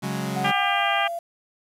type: chord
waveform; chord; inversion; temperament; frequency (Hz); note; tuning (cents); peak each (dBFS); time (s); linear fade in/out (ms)
sawtooth; C# suspended fourth; none; equal; 138.59 / 185 / 207.7; C#3 / F#3 / G#3; 0 / 0 / 0; -26; 0.02-0.52; 20
type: tone with pitch glide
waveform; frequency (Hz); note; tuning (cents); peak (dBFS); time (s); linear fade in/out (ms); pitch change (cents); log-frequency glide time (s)
sine; 740 to 682.5; F#5 to F5; 0 to -40; -27; 0.36-1.19; 5; -140; 0.53-0.9
type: harmonic tone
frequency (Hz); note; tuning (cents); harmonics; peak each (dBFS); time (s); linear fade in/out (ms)
399.4; G4; +32; 2 / 3 / 4 / 5 / 6 / 7 / 8; -25 / -27 / -28 / -29 / -30 / -30 / -31; 0.44-1.08; 10
effects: resampled to 32000 Hz + 8-bit